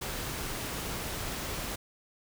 pink noise, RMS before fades -36 dBFS, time 0.01-1.76 s, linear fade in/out 10 ms, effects none

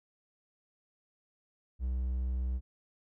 triangle tone, 63.1 Hz, B1, 38 cents sharp, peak -28 dBFS, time 1.79-2.61 s, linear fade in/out 50 ms, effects none

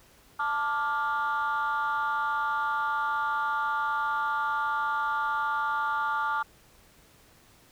sine chord, D minor, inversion second, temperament just, 881 / 1174.7 / 1409.6 Hz, A5 / D6 / F6, +2 / 0 / +16 cents, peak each -29 / -28 / -29 dBFS, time 0.39-6.43 s, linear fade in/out 10 ms, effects tanh soft clip ceiling -21 dBFS + pink hiss -58 dBFS RMS until 7.71 s

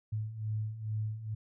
sine beating tone pair, 106.5 / 108.8 Hz, G#2 / A2, +44 / -19 cents, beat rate 2.3 Hz, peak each -39 / -34 dBFS, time 0.12-1.35 s, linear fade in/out 10 ms, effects none

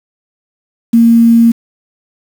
sine tone with quantisation, 231.3 Hz, A#3, 13 cents flat, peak -3 dBFS, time 0.93-1.52 s, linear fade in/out 10 ms, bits 5, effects none

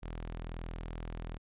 sawtooth tone, 41.16 Hz, E1, 2 cents flat, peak -35 dBFS, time 0.02-1.38 s, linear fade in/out 20 ms, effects resampled to 8000 Hz

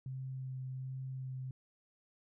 sine tone with vibrato, 130.81 Hz, C3, in tune, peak -39 dBFS, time 0.06-1.51 s, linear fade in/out 2 ms, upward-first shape sine, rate 1.3 Hz, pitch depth 11 cents each way, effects none

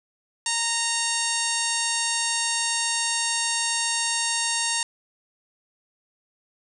harmonic tone with a mistuned harmonic, 927 Hz, A#5, 10 cents flat, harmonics 1 / 2 / 3 / 4 / 5 / 6 / 7 / 8 / 9 / 10, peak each -32 / -32 / -32 / -32 / -32 / -32 / -32 / -32 / -32 / -32 dBFS, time 0.46-4.83 s, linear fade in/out 2 ms, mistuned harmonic 5, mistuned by -45 cents, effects none

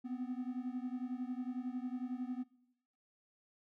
triangle beating tone pair, 246.9 / 257.9 Hz, B3 / C4, 0 / -25 cents, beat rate 11 Hz, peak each -38 / -40 dBFS, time 0.04-2.44 s, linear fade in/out 20 ms, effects noise-tail reverb RT60 0.8 s tail -20 dB re dry

